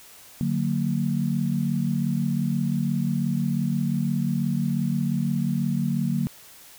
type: chord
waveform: sine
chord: D augmented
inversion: none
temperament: just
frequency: 146.83 / 183.54 / 229.4 Hz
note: D3 / F#3 / A#3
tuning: 0 / -14 / -28 cents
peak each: -26 dBFS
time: 0.41-6.27 s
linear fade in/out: 0 ms
effects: white hiss -48 dBFS RMS until 6.78 s